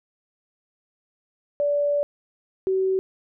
sine tone pair in turn, 579 / 379.6 Hz, D5 / F#4, -25 / +44 cents, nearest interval perfect fifth, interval 731 cents, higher first, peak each -19 dBFS, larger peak neither, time 1.6-2.03 / 2.67-2.99 s, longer first, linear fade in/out 0 ms, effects none

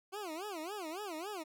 20% pulse tone with vibrato, 362.2 Hz, F#4, 37 cents flat, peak -35 dBFS, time 0.12-1.44 s, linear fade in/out 20 ms, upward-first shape sine, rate 3.6 Hz, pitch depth 280 cents each way, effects none

